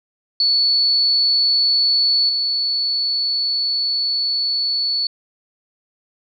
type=tone with level steps; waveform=sine; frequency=4435 Hz; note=C#8; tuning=in tune; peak=-13 / -17 dBFS; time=0.4-5.07 s; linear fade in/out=2 ms; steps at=2.29 s; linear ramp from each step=2 ms; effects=none